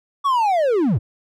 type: linear sweep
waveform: triangle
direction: down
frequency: 1150 to 80.7 Hz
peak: -13 dBFS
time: 0.24-0.99 s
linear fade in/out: 20 ms
effects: none